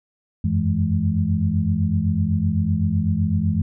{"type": "tone cluster", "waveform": "sine", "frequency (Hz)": [88.7, 96.6, 165.4, 210.7], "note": ["F2", "G2", "E3", "G#3"], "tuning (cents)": [27, -25, 6, 25], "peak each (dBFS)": -23, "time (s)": [0.44, 3.62], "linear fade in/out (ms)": 5, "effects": []}